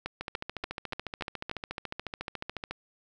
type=two click trains; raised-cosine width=0.3 ms; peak=-17 / -19 dBFS; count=6 / 36; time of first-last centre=0.06-1.513 / 0.21-2.71 s; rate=3.44 / 14 Hz; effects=none